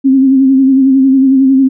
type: tone with vibrato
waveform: sine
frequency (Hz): 266.8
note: C4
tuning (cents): +34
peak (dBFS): -4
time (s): 0.04-1.69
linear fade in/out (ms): 20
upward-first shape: sine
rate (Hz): 11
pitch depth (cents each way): 41
effects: none